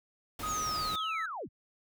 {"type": "noise", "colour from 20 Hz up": "pink", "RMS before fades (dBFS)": -41, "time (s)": [0.39, 0.96], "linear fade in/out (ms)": 5}
{"type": "tone with pitch glide", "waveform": "triangle", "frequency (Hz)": [1252, 1308.2], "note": ["D#6", "E6"], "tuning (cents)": [10, -14], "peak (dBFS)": -31, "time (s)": [0.43, 1.26], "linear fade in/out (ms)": 5, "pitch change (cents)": 76, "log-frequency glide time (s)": [0.86, 1.13]}
{"type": "linear sweep", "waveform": "sine", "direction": "down", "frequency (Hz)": [7000, 39.93], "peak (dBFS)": -36, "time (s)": [0.46, 1.49], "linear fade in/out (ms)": 50}
{"effects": []}